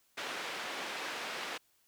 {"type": "band-pass noise", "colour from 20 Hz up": "white", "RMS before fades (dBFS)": -40, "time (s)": [0.17, 1.58], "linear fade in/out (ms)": 10, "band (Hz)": [310, 2800], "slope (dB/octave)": 12, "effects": ["white hiss -71 dBFS RMS until 1.87 s"]}